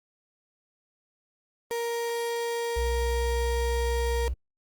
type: tone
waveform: 35% pulse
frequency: 468.2 Hz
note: A#4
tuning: 8 cents sharp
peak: -26 dBFS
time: 1.71-4.28 s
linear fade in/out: 0 ms
type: tone with pitch glide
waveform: sine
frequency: 61.7 to 62.09 Hz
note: B1 to B1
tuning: -1 to +10 cents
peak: -26 dBFS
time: 2.76-4.34 s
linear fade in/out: 10 ms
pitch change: +11 cents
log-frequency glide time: 2.97-3.9 s
effects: Opus 24 kbps